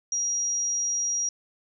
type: tone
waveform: sine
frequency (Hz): 5720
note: F8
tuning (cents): +41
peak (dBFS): -24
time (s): 0.12-1.29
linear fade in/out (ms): 2
effects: none